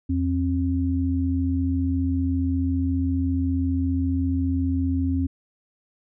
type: tone pair together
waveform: sine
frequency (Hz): 84.19 / 267.3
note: E2 / C4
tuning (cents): +37 / +37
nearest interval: octave + minor sixth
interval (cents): 2000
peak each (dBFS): -23 / -23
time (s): 0.09-5.27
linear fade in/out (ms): 10
effects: none